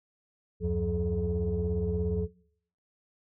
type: tone cluster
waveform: sine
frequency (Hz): 74.2 / 91.2 / 178.1 / 429.8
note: D2 / F#2 / F3 / A4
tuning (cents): +18 / -24 / +34 / -41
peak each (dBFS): -31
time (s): 0.6-2.28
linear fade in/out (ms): 50
effects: noise-tail reverb RT60 0.6 s tail -20 dB re dry + tanh soft clip ceiling -20 dBFS